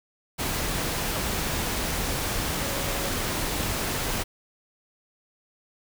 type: tone in noise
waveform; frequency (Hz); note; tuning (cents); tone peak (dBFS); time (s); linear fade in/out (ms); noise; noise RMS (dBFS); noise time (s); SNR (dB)
sine; 554.4; C#5; 0; -38; 2.61-3.12; 20; pink; -28; 0.38-4.24; -13
effects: none